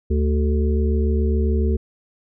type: harmonic tone with a mistuned harmonic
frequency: 74 Hz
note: D2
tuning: 14 cents sharp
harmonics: 1 / 3 / 5 / 6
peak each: -17 / -25 / -26 / -29 dBFS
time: 0.1-1.77 s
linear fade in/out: 10 ms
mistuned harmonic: 5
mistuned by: +32 cents
effects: none